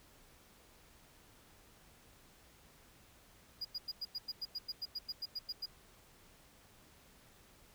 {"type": "tone bursts", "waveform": "triangle", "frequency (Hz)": 4878, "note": "D#8", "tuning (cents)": -35, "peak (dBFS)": -36, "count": 16, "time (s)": [3.61, 5.66], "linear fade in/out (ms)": 10, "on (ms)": 40, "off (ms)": 94, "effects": ["pink hiss -63 dBFS RMS until 7.74 s"]}